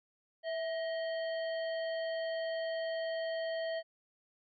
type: harmonic tone with a mistuned harmonic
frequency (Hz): 629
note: D#5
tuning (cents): +19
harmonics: 1 / 3 / 5 / 7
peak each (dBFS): -34 / -44 / -48 / -51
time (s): 0.43-3.83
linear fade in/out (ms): 50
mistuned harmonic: 1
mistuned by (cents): +69
effects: none